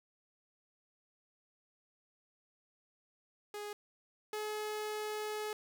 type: tone pair in turn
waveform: sawtooth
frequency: 415.3 / 425.3 Hz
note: G#4 / G#4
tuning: 0 / +41 cents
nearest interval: unison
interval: 41 cents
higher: second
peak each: -37 / -33 dBFS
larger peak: second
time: 3.54-3.73 / 4.33-5.53 s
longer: second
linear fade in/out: 2 ms
effects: none